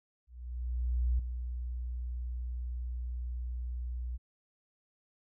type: tone with ADSR envelope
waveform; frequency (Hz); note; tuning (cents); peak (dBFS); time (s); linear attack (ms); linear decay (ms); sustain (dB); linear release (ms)
sine; 60.9; B1; -24; -25; 0.27-4.18; 920; 4; -9; 26
effects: none